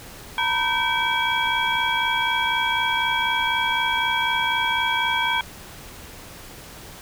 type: tone cluster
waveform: sine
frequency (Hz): 914 / 978 / 1544 / 2299 / 3297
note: A#5 / B5 / G6 / D7 / G#7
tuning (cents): -34 / -17 / -27 / -37 / -13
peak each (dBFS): -26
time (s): 0.38-5.41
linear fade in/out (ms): 2
effects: pink hiss -41 dBFS RMS until 7.01 s